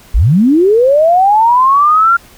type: linear sweep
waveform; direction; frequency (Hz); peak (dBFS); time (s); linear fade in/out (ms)
sine; up; 33.75 to 1401; -5; 0.14-2.17; 10
effects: pink hiss -41 dBFS RMS until 2.37 s